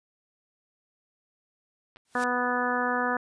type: clicks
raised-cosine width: 0.3 ms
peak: -32 dBFS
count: 2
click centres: 1.961 / 1.969 s
type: noise with exponential growth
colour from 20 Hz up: white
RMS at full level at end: -35 dBFS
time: 2.05-2.24 s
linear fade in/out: 2 ms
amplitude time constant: 40 ms
type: harmonic tone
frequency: 246.9 Hz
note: B3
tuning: in tune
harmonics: 1 / 2 / 3 / 4 / 5 / 6 / 7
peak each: -32 / -32 / -32 / -32 / -32 / -32 / -32 dBFS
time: 2.15-3.17 s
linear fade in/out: 2 ms
effects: resampled to 22050 Hz